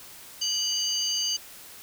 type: tone cluster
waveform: sine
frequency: 2950 / 4723 / 6320 Hz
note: F#7 / D8 / G8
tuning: -6 / +9 / +13 cents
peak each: -30 / -28 / -30 dBFS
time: 0.41-1.37 s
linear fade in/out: 10 ms
effects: white hiss -46 dBFS RMS until 1.82 s